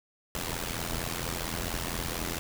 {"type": "noise with amplitude modulation", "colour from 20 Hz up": "pink", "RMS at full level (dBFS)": -30, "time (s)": [0.35, 2.39], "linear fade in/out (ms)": 0, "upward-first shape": "sine", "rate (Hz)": 84.3, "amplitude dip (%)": 85, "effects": []}